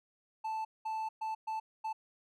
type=tone bursts at uneven times; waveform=triangle; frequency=879 Hz; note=A5; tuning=2 cents flat; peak=-32 dBFS; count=5; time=0.44-0.65 / 0.85-1.09 / 1.21-1.35 / 1.47-1.6 / 1.84-1.93 s; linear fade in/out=10 ms; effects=none